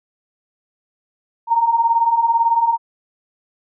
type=beating tone pair; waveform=sine; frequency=910 / 928 Hz; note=A#5 / A#5; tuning=-42 / -8 cents; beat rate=18 Hz; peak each=-19 / -14 dBFS; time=1.47-2.78 s; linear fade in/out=50 ms; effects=none